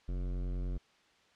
sine tone with hard clipping, 45.24 Hz, F#1, 38 cents flat, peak -35 dBFS, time 0.08-0.78 s, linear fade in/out 10 ms, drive 16 dB, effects white hiss -66 dBFS RMS until 1.35 s + low-pass 4000 Hz 12 dB/octave

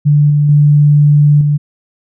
sine tone with level steps, 147 Hz, D3, 2 cents sharp, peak -5 / -7 / -4 / -8 dBFS, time 0.05-1.58 s, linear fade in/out 20 ms, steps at 0.3 / 0.49 / 1.41 s, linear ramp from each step 2 ms, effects none

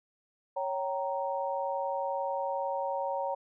sine chord, G diminished, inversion second, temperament equal with one note detuned, 554.4 / 771.9 / 932.3 Hz, Db5 / G5 / Bb5, 0 / -27 / 0 cents, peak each -33 / -36 / -34 dBFS, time 0.56-3.35 s, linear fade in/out 10 ms, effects none

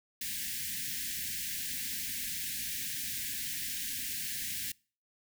white band-stop noise, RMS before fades -37 dBFS, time 0.21-4.72 s, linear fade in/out 5 ms, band 290 to 1600 Hz, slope 96 dB/octave, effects noise-tail reverb RT60 0.4 s tail -25 dB re dry

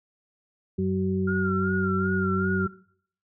harmonic tone, 94.5 Hz, F#2, 37 cents sharp, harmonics 1 / 2 / 4, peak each -30 / -25 / -28 dBFS, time 0.78-2.67 s, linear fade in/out 10 ms
sine tone with vibrato, 1396.9 Hz, F6, in tune, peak -28 dBFS, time 1.27-2.68 s, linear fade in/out 10 ms, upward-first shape sine, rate 2.6 Hz, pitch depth 60 cents each way
effects noise-tail reverb RT60 0.6 s tail -20 dB re dry

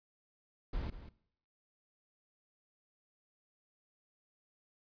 brown noise with echo, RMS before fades -37 dBFS, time 0.73-0.9 s, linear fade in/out 5 ms, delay 190 ms, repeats 1, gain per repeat -12 dB, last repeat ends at 1.09 s, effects noise-tail reverb RT60 0.7 s tail -19 dB re dry + resampled to 11025 Hz

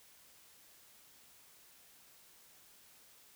silence, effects white hiss -62 dBFS RMS until 3.35 s

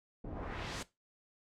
pink noise with low-pass filter sweep, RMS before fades -42 dBFS, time 0.24-0.83 s, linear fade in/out 5 ms, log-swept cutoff 410 to 8500 Hz, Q 1.1, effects noise-tail reverb RT60 0.2 s tail -17 dB re dry

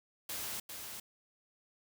white noise with echo, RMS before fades -40 dBFS, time 0.29-0.6 s, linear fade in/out 5 ms, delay 400 ms, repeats 1, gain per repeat -5 dB, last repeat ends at 1 s, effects none

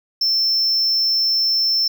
triangle tone, 5340 Hz, E8, 22 cents sharp, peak -14 dBFS, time 0.21-1.88 s, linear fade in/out 5 ms, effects none

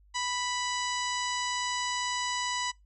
harmonic tone, 987.8 Hz, B5, in tune, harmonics 1 / 2 / 3 / 4 / 5 / 6 / 7 / 8, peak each -33 / -36 / -38 / -39 / -40 / -41 / -41 / -42 dBFS, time 0.14-2.72 s, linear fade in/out 20 ms, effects noise-tail reverb RT60 0.2 s tail -25 dB re dry + added 50 Hz sine -57 dBFS peak until 2.85 s

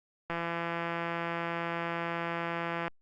click train, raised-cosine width 0.5 ms, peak -19 dBFS, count 437, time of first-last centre 0.3-2.88 s, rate 169 Hz, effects Opus 48 kbps

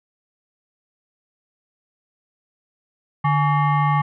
sine tone with frequency modulation, 147.8 Hz, D3, 11 cents sharp, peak -15 dBFS, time 3.24-4.02 s, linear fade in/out 10 ms, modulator 987 Hz, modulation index 1.1, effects none

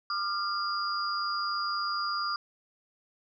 sine tone cluster, 1195 / 1388 / 4842 Hz, D6 / F6 / D#8, +30 / -11 / -48 cents, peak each -31 / -35 / -34 dBFS, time 0.1-2.36 s, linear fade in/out 2 ms, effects none

